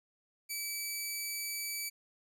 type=tone; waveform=10% pulse; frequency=2300 Hz; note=D7; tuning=37 cents flat; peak=-27 dBFS; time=0.49-1.9 s; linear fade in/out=20 ms; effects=none